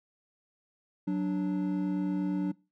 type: tone pair together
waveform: triangle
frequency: 185 / 293.7 Hz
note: F#3 / D4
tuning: 0 / 0 cents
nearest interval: minor sixth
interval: 800 cents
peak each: -28 dBFS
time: 1.07-2.52 s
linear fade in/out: 10 ms
effects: noise-tail reverb RT60 0.3 s tail -23 dB re dry